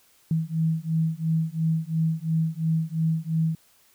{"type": "beating tone pair", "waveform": "sine", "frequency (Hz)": [159.8, 162.7], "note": ["D#3", "E3"], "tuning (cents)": [47, -22], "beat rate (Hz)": 2.9, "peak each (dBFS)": -25, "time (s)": [0.31, 3.55], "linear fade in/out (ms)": 2, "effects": ["white hiss -60 dBFS RMS until 3.94 s"]}